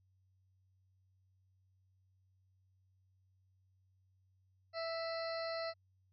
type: harmonic tone with a mistuned harmonic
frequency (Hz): 659.3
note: E5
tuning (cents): 0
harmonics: 1 / 2 / 3 / 4 / 6 / 7 / 8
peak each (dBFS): -39 / -46 / -48 / -56 / -48 / -52 / -56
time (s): 4.73-5.74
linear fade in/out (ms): 50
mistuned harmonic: 6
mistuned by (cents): +89
effects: added 94 Hz sine -70 dBFS peak until 6.12 s